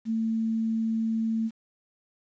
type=tone with quantisation; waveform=sine; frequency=223.9 Hz; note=A3; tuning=30 cents sharp; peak=-24 dBFS; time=0.05-1.51 s; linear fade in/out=50 ms; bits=9; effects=resampled to 16000 Hz